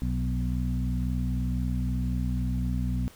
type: harmonic tone with a mistuned harmonic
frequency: 62 Hz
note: B1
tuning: 7 cents sharp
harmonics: 1 / 2 / 3 / 4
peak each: -28 / -31 / -33 / -34 dBFS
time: 0.02-3.08 s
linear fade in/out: 0 ms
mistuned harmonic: 3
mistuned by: -17 cents
effects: pink hiss -53 dBFS RMS until 3.15 s